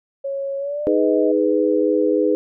sine tone with pitch glide, 551 to 629.3 Hz, C#5 to D#5, -11 to +19 cents, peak -22 dBFS, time 0.24-1.32 s, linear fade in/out 10 ms, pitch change +230 cents, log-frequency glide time 0.58-1.01 s
sine chord, G# minor, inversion second, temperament just, 311.5 / 415.3 / 498.4 Hz, D#4 / G#4 / B4, +2 / 0 / +16 cents, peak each -19 dBFS, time 0.87-2.35 s, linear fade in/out 0 ms
effects none

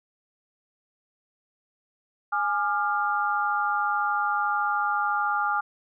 sine chord, D diminished, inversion second, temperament equal with one note detuned, 830.6 / 1198.6 / 1396.9 Hz, Ab5 / D6 / F6, 0 / +35 / 0 cents, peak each -27 dBFS, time 2.32-5.61 s, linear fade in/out 10 ms, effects none

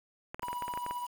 clicks, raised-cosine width 0.5 ms, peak -24 dBFS, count 11, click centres 0.345 / 0.395 / 0.431 / 0.484 / 0.53 / 0.623 / 0.681 / 0.738 / 0.775 / 0.864 / 0.91 s
triangle tone with tremolo, 976 Hz, B5, 21 cents flat, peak -31 dBFS, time 0.42-1.07 s, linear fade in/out 10 ms, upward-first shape sine, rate 15 Hz, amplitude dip 45%
effects 8-bit

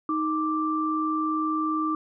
sine tone pair together, 312.5 / 1175 Hz, D#4 / D6, +8 / +1 cents, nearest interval octave + major seventh, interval 2293 cents, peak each -26 dBFS, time 0.09-1.95 s, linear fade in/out 2 ms, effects none

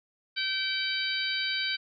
harmonic tone, 770 Hz, G5, 31 cents flat, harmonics 2 / 3 / 4 / 5 / 6, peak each -34 / -34 / -34 / -34 / -34 dBFS, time 0.36-1.77 s, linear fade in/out 20 ms, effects none

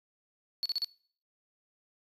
triangle tone bursts, 4423 Hz, C#8, 5 cents flat, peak -26 dBFS, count 4, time 0.63-0.845 s, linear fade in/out 0 ms, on 26 ms, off 37 ms, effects noise-tail reverb RT60 0.5 s tail -23 dB re dry + tanh soft clip ceiling -24 dBFS

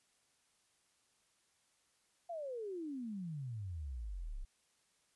sine exponential sweep, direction down, 710 to 30.26 Hz, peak -40 dBFS, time 2.29-4.45 s, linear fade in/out 10 ms, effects white hiss -75 dBFS RMS until 5.15 s + resampled to 24000 Hz

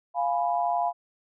sine chord, F diminished, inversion none, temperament equal, 698.5 / 830.6 / 987.8 Hz, F5 / Ab5 / Cb6, 0 / 0 / 0 cents, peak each -25 / -29 / -30 dBFS, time 0.14-0.93 s, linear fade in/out 50 ms, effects none

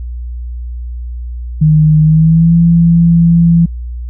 sine tone with pitch glide, 154.6 to 168.59 Hz, D#3 to E3, -11 to +39 cents, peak -4 dBFS, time 1.61-3.66 s, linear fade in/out 10 ms, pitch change +150 cents, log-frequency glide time 2.02-2.54 s, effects added 60 Hz sine -19 dBFS peak until 4.09 s

